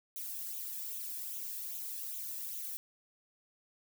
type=noise with flanger; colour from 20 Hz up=violet; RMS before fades=-41 dBFS; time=0.16-2.77 s; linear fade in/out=0 ms; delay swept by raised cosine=0.29 to 1.2 ms; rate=2.5 Hz; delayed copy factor=+0.6; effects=none

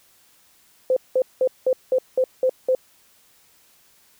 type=tone bursts; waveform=sine; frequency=515 Hz; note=C5; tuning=28 cents flat; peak=-15 dBFS; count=8; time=0.9-2.75 s; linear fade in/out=2 ms; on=65 ms; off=190 ms; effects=white hiss -57 dBFS RMS until 4.19 s

